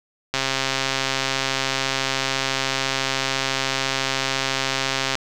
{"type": "click train", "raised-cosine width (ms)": 0.2, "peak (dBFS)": -4, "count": 646, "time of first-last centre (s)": [0.34, 5.153], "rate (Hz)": 134, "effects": []}